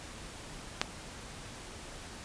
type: click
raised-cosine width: 0.2 ms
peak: -9 dBFS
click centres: 0.815 s
effects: pink hiss -46 dBFS RMS until 2.24 s + resampled to 22050 Hz